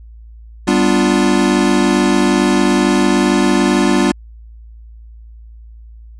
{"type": "chord", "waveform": "square", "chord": "G dominant seventh", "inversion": "none", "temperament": "equal", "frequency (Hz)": [196, 246.9, 293.7, 349.2], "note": ["G3", "B3", "D4", "F4"], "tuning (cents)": [0, 0, 0, 0], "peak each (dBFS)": -17, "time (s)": [0.67, 4.12], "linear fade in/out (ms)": 10, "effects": ["added 56 Hz sine -34 dBFS peak until 6.19 s", "resampled to 22050 Hz"]}